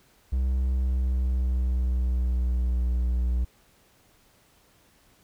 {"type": "tone with pitch glide", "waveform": "triangle", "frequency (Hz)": [64.4, 61], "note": ["C2", "B1"], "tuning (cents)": [-27, -21], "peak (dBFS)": -20, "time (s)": [0.32, 3.45], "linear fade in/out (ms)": 10, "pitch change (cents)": -94, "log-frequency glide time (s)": [0.6, 2.83], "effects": ["pink hiss -61 dBFS RMS until 5.23 s"]}